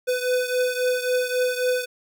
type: beating tone pair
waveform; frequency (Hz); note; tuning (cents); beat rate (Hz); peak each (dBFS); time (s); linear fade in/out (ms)
square; 500 / 503.7; B4 / B4; +21 / +34; 3.7; -23 / -27; 0.07-1.86; 20
effects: none